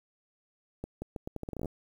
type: accelerating click train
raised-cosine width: 2 ms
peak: -23 dBFS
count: 14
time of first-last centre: 0.84-1.657 s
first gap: 180 ms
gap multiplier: 0.79
effects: 9-bit